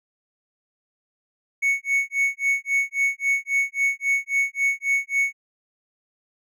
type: tone with tremolo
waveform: triangle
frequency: 2217 Hz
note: C#7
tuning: in tune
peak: -15 dBFS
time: 1.62-5.33 s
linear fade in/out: 10 ms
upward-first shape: sine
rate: 3.7 Hz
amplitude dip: 100%
effects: none